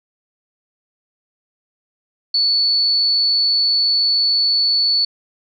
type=tone; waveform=sine; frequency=4447 Hz; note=C#8; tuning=5 cents sharp; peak=-13 dBFS; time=2.34-5.05 s; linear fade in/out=5 ms; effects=none